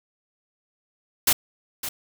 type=noise with echo; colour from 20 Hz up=white; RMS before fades=-18 dBFS; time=1.27-1.33 s; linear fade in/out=5 ms; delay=560 ms; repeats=1; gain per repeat=-12 dB; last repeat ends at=1.89 s; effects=none